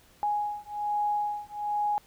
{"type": "beating tone pair", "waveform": "sine", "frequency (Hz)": [830.6, 831.8], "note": ["G#5", "G#5"], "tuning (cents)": [0, 2], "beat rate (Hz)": 1.2, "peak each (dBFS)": -30, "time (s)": [0.23, 1.98], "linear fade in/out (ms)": 0, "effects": ["pink hiss -59 dBFS RMS until 2.06 s"]}